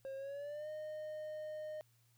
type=tone with pitch glide; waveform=triangle; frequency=538 to 614.4 Hz; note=C5 to D#5; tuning=+48 to -22 cents; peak=-40 dBFS; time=0.05-1.81 s; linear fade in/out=0 ms; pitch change=+230 cents; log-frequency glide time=0.16-0.69 s; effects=added 117 Hz sine -70 dBFS peak until 2.17 s + white hiss -75 dBFS RMS until 2.17 s